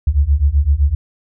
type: beating tone pair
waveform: sine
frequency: 67.6 / 75.4 Hz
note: C#2 / D2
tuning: -43 / +46 cents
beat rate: 7.8 Hz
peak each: -14 / -13 dBFS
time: 0.07-0.95 s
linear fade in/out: 5 ms
effects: none